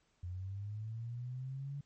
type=linear sweep; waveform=sine; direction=up; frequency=87.31 to 143.3 Hz; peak=-39 dBFS; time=0.23-1.81 s; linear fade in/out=5 ms; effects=pink hiss -75 dBFS RMS until 1.85 s + MP3 32 kbps